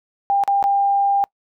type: tone with dropouts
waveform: sine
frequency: 798 Hz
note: G5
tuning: 31 cents sharp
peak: -14 dBFS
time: 0.3-1.24 s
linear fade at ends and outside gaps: 0 ms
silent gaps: 0.437-0.477 / 0.627-0.64 s
effects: noise-tail reverb RT60 0.1 s tail -26 dB re dry